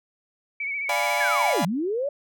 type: tone with vibrato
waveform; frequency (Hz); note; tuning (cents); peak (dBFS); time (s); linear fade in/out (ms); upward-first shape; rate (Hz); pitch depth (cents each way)
sine; 2256; C#7; +30; -26; 0.6-1.53; 5; sine; 14; 48
type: chord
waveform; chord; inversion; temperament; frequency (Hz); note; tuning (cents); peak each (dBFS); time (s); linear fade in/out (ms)
40% pulse; D diminished seventh; none; equal; 587.3 / 698.5 / 830.6 / 987.8; D5 / F5 / Ab5 / Cb6; 0 / 0 / 0 / 0; -28; 0.89-1.65; 2
type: linear two-way sweep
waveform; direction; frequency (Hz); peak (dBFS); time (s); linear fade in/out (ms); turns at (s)
sine; down then up; 1752 to 151.5 to 590; -23; 1.2-2.09; 5; 1.64
effects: none